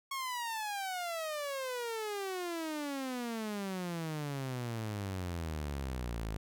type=exponential sweep; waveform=sawtooth; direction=down; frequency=1103 to 51.91 Hz; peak=-32 dBFS; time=0.11-6.37 s; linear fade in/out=5 ms; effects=none